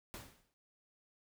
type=noise with exponential decay; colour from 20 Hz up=pink; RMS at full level=-45 dBFS; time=0.14-0.54 s; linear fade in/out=0 ms; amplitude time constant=85 ms; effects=none